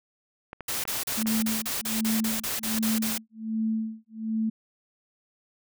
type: clicks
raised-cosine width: 0.5 ms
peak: -23 dBFS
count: 8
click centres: 0.531 / 0.607 / 0.853 / 0.956 / 1.122 / 1.217 / 1.26 / 1.401 s
type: noise bursts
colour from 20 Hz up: white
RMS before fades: -30 dBFS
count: 13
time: 0.68-3.18 s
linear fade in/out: 5 ms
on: 160 ms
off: 35 ms
type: tone with tremolo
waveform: sine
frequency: 221 Hz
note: A3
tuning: 8 cents sharp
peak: -23 dBFS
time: 1.17-4.5 s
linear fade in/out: 10 ms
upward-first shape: sine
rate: 1.3 Hz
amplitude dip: 100%
effects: none